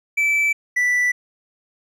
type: tone pair in turn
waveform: triangle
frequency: 2317 / 1972.2 Hz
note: D7 / B6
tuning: -24 / -3 cents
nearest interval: minor third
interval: 279 cents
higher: first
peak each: -14 dBFS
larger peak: neither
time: 0.17-0.53 / 0.76-1.12 s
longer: neither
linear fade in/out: 10 ms
effects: none